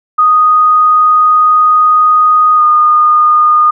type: tone with pitch glide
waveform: sine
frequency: 1242 to 1223.5 Hz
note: D#6 to D#6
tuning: -3 to -29 cents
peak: -4 dBFS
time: 0.18-3.71 s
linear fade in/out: 10 ms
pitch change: -26 cents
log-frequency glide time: 2.56-2.62 s
effects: none